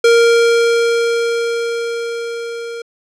square tone with level ramp, 466.2 Hz, A#4, in tune, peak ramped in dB -7 to -25 dBFS, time 0.04-2.82 s, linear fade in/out 5 ms, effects low-pass 7000 Hz 12 dB/octave

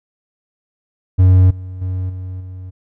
triangle tone with level steps, 92.5 Hz, F#2, in tune, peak -4 / -24 / -16 / -22 / -26 dBFS, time 1.18-2.71 s, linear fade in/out 20 ms, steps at 1.5 / 1.81 / 2.09 / 2.4 s, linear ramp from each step 10 ms, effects none

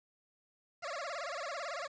20% pulse tone with vibrato, 622.3 Hz, D#5, in tune, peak -33 dBFS, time 0.82-1.88 s, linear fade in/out 20 ms, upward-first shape sine, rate 18 Hz, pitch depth 220 cents each way, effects resampled to 16000 Hz + 10-bit

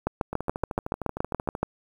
two click trains, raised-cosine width 1 ms, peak -17 / -10 dBFS, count 17 / 12, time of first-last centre 0.33-1.551 / 0.07-1.63 s, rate 13.1 / 7.05 Hz, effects 8-bit

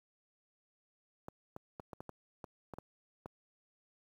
clicks, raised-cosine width 1 ms, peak -30 dBFS, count 10, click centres 1.284 / 1.564 / 1.798 / 1.932 / 2.005 / 2.093 / 2.442 / 2.737 / 2.785 / 3.259 s, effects high-pass 60 Hz 12 dB/octave + 10-bit

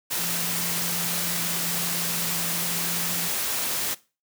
sine tone in noise, 171.5 Hz, F3, 31 cents flat, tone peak -35 dBFS, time 0.18-3.29 s, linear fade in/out 20 ms, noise white, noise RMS -27 dBFS, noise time 0.1-3.95 s, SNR -11 dB, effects noise-tail reverb RT60 0.3 s tail -19 dB re dry + high-pass 100 Hz 12 dB/octave

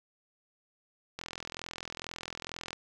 click train, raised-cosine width 0.2 ms, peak -21 dBFS, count 66, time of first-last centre 1.19-2.73 s, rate 42.2 Hz, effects none

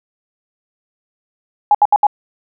sine tone bursts, 830.6 Hz, G#5, in tune, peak -6 dBFS, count 4, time 1.71-2.068 s, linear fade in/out 2 ms, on 37 ms, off 70 ms, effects none

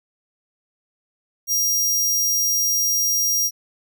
sawtooth tone, 5700 Hz, F8, 34 cents sharp, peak -15 dBFS, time 1.47-3.51 s, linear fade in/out 50 ms, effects none

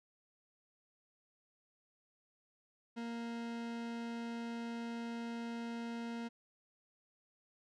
40% pulse tone, 233.1 Hz, A#3, in tune, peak -39 dBFS, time 2.96-6.29 s, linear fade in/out 20 ms, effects low-pass 5000 Hz 12 dB/octave

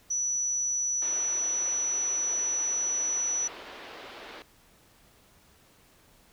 sine tone, 5920 Hz, F#8, in tune, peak -26 dBFS, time 0.1-3.48 s, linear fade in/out 10 ms
pink band-pass noise, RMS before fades -45 dBFS, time 1.02-4.42 s, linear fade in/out 0 ms, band 320 to 4200 Hz, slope 24 dB/octave
effects pink hiss -60 dBFS RMS until 6.32 s

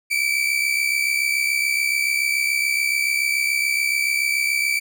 40% pulse tone pair together, 2282 / 2349 Hz, C#7 / D7, +50 / 0 cents, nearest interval minor second, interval 50 cents, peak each -21 dBFS, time 0.1-4.8 s, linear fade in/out 20 ms, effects none

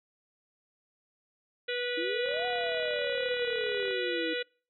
harmonic tone, 489.3 Hz, B4, 16 cents flat, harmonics 1 / 3 / 4 / 5 / 6 / 7 / 8, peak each -33 / -38 / -39 / -40 / -41 / -41 / -42 dBFS, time 1.68-4.43 s, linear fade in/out 10 ms
sine exponential two-way sweep, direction up then down, 316.2 to 740 to 316.2 Hz, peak -33 dBFS, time 1.97-4.34 s, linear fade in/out 10 ms, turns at 2.46 s
click train, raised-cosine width 0.5 ms, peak -33 dBFS, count 62, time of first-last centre 2.26-3.909 s, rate 37 Hz
effects noise-tail reverb RT60 0.4 s tail -26 dB re dry

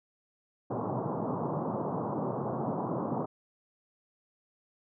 pink band-pass noise, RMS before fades -33 dBFS, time 0.7-3.26 s, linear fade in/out 10 ms, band 120 to 1100 Hz, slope 48 dB/octave, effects none

